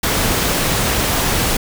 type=noise; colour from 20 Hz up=pink; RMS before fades=-17 dBFS; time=0.03-1.57 s; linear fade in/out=5 ms; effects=none